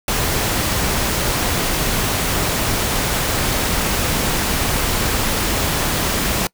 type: noise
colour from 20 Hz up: pink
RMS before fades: -19 dBFS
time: 0.08-6.47 s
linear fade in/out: 2 ms
effects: noise-tail reverb RT60 0.1 s tail -24 dB re dry